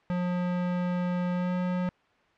square tone with pitch glide, 178.5 to 180.57 Hz, F3 to F#3, +38 to -42 cents, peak -27 dBFS, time 0.1-1.89 s, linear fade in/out 0 ms, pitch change +20 cents, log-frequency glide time 1.33-1.53 s, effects white hiss -63 dBFS RMS until 2.37 s + low-pass 2000 Hz 12 dB/octave

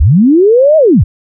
sine linear two-way sweep, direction up then down, 52.8 to 646 to 52.8 Hz, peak -3 dBFS, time 0-1.04 s, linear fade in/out 10 ms, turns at 0.77 s, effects none

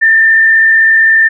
sine tone with frequency modulation, 1792 Hz, A6, 31 cents sharp, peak -4 dBFS, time 0.01-1.29 s, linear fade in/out 20 ms, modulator 47.6 Hz, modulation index 0.48, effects none

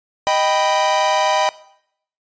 45% pulse chord, Eb augmented, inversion none, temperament equal, 622.3 / 784 / 987.8 Hz, Eb5 / G5 / B5, 0 / 0 / 0 cents, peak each -19 dBFS, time 0.27-1.49 s, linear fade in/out 0 ms, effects noise-tail reverb RT60 0.7 s tail -19 dB re dry + resampled to 16000 Hz

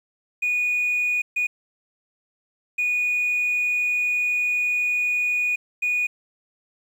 triangle tone bursts at uneven times, 2462 Hz, D#7, 19 cents flat, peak -17 dBFS, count 4, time 0.42-1.22 / 1.36-1.47 / 2.78-5.56 / 5.82-6.07 s, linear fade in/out 10 ms, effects tanh soft clip ceiling -16 dBFS + 9-bit

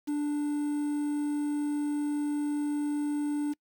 triangle tone with quantisation, 293.7 Hz, D4, in tune, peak -25 dBFS, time 0.07-3.54 s, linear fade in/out 20 ms, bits 8, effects noise-tail reverb RT60 0.1 s tail -26 dB re dry

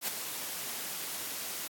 white noise with ADSR envelope, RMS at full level -30 dBFS, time 0.01-1.68 s, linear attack 72 ms, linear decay 4 ms, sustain -8 dB, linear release 14 ms, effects high-pass 150 Hz 12 dB/octave + AAC 64 kbps

